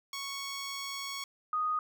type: tone pair in turn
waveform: 10% pulse / sine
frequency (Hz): 1108.7 / 1242.1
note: C#6 / D#6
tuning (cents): 0 / -3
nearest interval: major second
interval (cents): 197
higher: second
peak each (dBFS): -28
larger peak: neither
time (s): 0.13-1.24 / 1.53-1.79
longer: first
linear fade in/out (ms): 2
effects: none